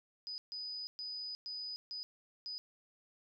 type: tone bursts at uneven times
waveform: sine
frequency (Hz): 4978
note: D#8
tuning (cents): 0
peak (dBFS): -40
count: 6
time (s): 0.27-0.38 / 0.52-0.87 / 0.99-1.35 / 1.46-1.76 / 1.91-2.03 / 2.46-2.58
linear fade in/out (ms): 0
effects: none